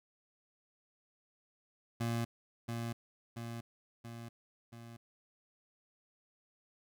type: tone with echo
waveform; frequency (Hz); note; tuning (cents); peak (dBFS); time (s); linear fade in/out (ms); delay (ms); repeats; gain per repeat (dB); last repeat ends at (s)
25% pulse; 116.54; A#2; 0; -29; 2-2.25; 10; 680; 4; -4; 4.97
effects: none